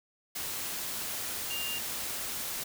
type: tone in noise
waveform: sine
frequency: 2800 Hz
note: F7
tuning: 4 cents sharp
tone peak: -35 dBFS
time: 1.5-1.79 s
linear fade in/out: 10 ms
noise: white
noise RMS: -36 dBFS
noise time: 0.35-2.64 s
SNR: -2 dB
effects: none